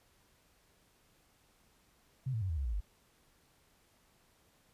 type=tone with pitch steps; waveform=sine; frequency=130.81 / 111.28 / 94.66 / 80.52 / 68.5 / 58.27 / 49.57 Hz; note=C3 / A2 / F#2 / E2 / C#2 / A#1 / G1; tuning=0 / +20 / +40 / -40 / -20 / 0 / +20 cents; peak=-32 dBFS; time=2.26-2.806 s; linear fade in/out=10 ms; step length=78 ms; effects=pink hiss -69 dBFS RMS until 4.73 s + resampled to 32000 Hz